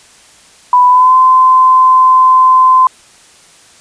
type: tone with pitch glide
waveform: sine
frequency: 992 to 1030 Hz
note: B5 to C6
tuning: +7 to -28 cents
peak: -3 dBFS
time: 0.73-2.87 s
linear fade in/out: 2 ms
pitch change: +65 cents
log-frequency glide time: 0.88-1.15 s
effects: white hiss -42 dBFS RMS until 3.8 s + resampled to 22050 Hz